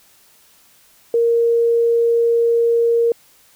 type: tone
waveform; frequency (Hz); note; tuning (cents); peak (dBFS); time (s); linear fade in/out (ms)
sine; 466.2; A#4; 0; -12; 1.14-3.12; 2
effects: white hiss -52 dBFS RMS until 3.55 s